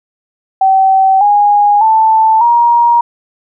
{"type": "tone with pitch steps", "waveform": "sine", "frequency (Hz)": [768, 823.1, 882.2, 945.5], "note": ["G5", "G#5", "A5", "A#5"], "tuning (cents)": [-36, -16, 4, 24], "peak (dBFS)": -5, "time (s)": [0.61, 3.01], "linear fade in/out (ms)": 5, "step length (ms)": 600, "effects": []}